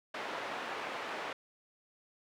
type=band-pass noise; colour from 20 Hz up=pink; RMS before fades=-40 dBFS; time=0.14-1.33 s; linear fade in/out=5 ms; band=490 to 2400 Hz; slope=12 dB/octave; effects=none